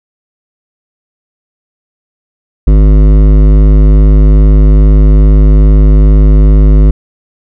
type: tone with hard clipping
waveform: triangle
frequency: 51.2 Hz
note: G#1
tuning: 24 cents flat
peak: -3 dBFS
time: 2.67-6.91 s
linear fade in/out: 5 ms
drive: 18 dB
effects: none